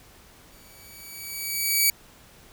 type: tone with exponential growth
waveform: 5% pulse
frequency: 2282 Hz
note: C#7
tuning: 50 cents sharp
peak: -7 dBFS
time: 0.52-1.9 s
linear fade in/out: 2 ms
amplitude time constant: 300 ms
effects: pink hiss -52 dBFS RMS until 2.52 s